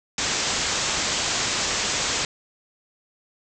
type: low-pass noise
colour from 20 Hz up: white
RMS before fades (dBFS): -25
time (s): 0.18-2.25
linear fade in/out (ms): 2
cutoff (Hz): 7700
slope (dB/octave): 96
effects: none